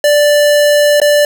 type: tone with dropouts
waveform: square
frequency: 587.3 Hz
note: D5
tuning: in tune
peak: -7 dBFS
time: 0.04-1.25 s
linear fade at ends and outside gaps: 2 ms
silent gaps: 1.001-1.016 s
effects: none